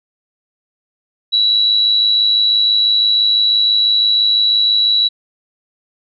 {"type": "tone with amplitude modulation", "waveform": "sine", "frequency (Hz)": 3917, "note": "B7", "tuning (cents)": -15, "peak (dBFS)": -8, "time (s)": [1.32, 5.09], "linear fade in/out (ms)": 20, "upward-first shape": "sine", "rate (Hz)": 106, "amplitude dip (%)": 45, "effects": []}